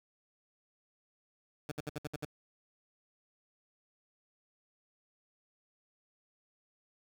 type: tone bursts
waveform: 15% pulse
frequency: 148.8 Hz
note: D3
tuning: 23 cents sharp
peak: -30 dBFS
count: 7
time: 1.69-2.251 s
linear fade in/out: 2 ms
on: 27 ms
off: 62 ms
effects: none